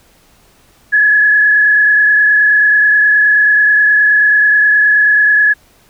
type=tone with frequency modulation; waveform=sine; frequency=1694 Hz; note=G#6; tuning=34 cents sharp; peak=-6 dBFS; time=0.92-5.54 s; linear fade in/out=20 ms; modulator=29.4 Hz; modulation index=1; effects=pink hiss -49 dBFS RMS until 5.89 s